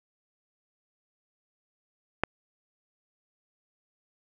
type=click; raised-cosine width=0.5 ms; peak=-8 dBFS; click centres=2.236 s; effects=none